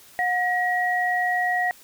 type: tone pair together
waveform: sine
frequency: 724 / 1904.6 Hz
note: F#5 / A#6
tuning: -38 / +37 cents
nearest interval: octave + perfect fourth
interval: 1675 cents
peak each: -23 dBFS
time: 0.19-1.71 s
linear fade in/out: 0 ms
effects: white hiss -50 dBFS RMS until 1.83 s